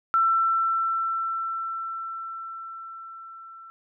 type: tone with level ramp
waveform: sine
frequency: 1340 Hz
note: E6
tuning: 28 cents sharp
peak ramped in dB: -17 to -42 dBFS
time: 0.14-3.7 s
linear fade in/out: 0 ms
effects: none